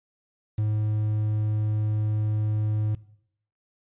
triangle tone with quantisation, 106.9 Hz, A2, 49 cents flat, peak -20 dBFS, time 0.58-2.95 s, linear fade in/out 5 ms, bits 8, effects noise-tail reverb RT60 0.7 s tail -19 dB re dry + resampled to 8000 Hz

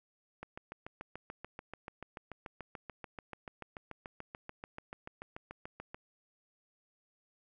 click train, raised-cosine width 0.5 ms, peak -28 dBFS, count 39, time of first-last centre 0.43-5.945 s, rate 6.89 Hz, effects none

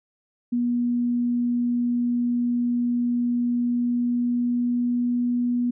sine tone with pitch glide, 241.4 to 243.1 Hz, B3 to B3, -39 to -27 cents, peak -20 dBFS, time 0.52-5.71 s, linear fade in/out 10 ms, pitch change +12 cents, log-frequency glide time 3.54-5.24 s, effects none

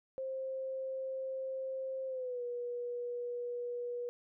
sine tone with pitch glide, 528 to 484.2 Hz, C5 to B4, +16 to -34 cents, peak -36 dBFS, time 0.18-4.09 s, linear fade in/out 0 ms, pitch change -150 cents, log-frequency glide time 2.07-2.43 s, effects none

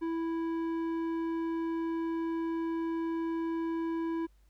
square tone with low-pass filter, 329.6 Hz, E4, in tune, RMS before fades -33 dBFS, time 0.01-4.27 s, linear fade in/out 20 ms, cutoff 1300 Hz, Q 0.58, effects added 50 Hz sine -60 dBFS peak until 4.49 s + pink hiss -74 dBFS RMS until 4.49 s

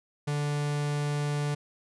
45% pulse tone, 146.3 Hz, D3, 6 cents flat, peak -27 dBFS, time 0.27-1.55 s, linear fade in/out 10 ms, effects resampled to 24000 Hz

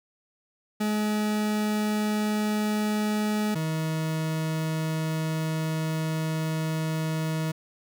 40% pulse tone pair in turn, 211.7 / 158.6 Hz, G#3 / D#3, +33 / +33 cents, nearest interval perfect fourth, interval 500 cents, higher first, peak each -23 / -25 dBFS, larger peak first, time 0.8-3.55 / 3.55-7.52 s, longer second, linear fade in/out 10 ms, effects none

